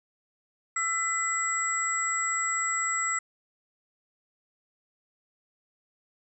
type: tone cluster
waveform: sine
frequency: 1334 / 2001 / 7710 Hz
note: E6 / B6 / B8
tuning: +20 / +22 / -43 cents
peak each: -30 dBFS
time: 0.76-3.19 s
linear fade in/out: 5 ms
effects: none